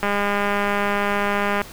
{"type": "click train", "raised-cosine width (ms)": 0.5, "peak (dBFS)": -7, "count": 323, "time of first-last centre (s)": [0.03, 1.616], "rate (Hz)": 203, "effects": ["pink hiss -40 dBFS RMS until 1.72 s"]}